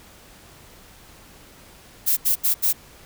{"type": "noise bursts", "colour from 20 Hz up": "violet", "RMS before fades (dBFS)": -19, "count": 4, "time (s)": [2.06, 2.731], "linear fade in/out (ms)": 20, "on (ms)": 110, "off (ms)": 77, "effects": ["pink hiss -48 dBFS RMS until 3.05 s"]}